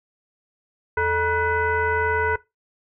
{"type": "tone with frequency modulation", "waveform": "sine", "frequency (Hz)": 962, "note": "B5", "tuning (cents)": -46, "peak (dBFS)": -18, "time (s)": [0.97, 2.36], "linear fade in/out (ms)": 5, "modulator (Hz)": 523, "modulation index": 1.5, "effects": ["noise-tail reverb RT60 0.2 s tail -19 dB re dry"]}